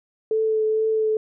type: tone with vibrato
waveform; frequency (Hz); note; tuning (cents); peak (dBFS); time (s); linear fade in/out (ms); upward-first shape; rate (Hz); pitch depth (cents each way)
sine; 437.3; A4; -11; -18; 0.31-1.17; 2; triangle; 2.2; 16
effects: none